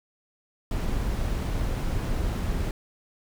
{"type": "noise", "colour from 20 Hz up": "brown", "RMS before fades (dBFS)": -27, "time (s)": [0.71, 2.71], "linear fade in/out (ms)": 2, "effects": []}